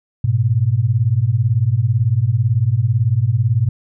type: beating tone pair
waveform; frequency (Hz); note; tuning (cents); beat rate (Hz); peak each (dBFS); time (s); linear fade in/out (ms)
sine; 104.4 / 122.4; G#2 / B2; +10 / -15; 18; -16 / -15; 0.24-3.69; 5
effects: none